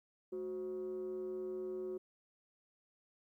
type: tone with frequency modulation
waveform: sine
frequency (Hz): 369.7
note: F#4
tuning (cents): -1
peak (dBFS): -37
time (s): 0.32-1.98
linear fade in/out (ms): 10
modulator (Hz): 156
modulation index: 0.42
effects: tanh soft clip ceiling -36 dBFS + 13-bit